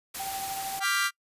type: noise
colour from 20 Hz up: white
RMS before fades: -36 dBFS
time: 0.14-0.8 s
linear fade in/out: 10 ms
type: tone with tremolo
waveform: sine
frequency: 778 Hz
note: G5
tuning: 13 cents flat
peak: -31 dBFS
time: 0.19-0.84 s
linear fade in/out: 10 ms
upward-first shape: triangle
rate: 13 Hz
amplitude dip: 45%
type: chord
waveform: sawtooth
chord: G dominant seventh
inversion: second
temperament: equal with one note detuned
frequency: 1174.7 / 1396.9 / 1589 / 1975.5 Hz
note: D6 / F6 / G6 / B6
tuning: 0 / 0 / +23 / 0 cents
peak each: -27 / -25 / -27 / -27 dBFS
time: 0.8-1.11 s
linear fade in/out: 50 ms
effects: noise-tail reverb RT60 0.1 s tail -26 dB re dry + resampled to 32000 Hz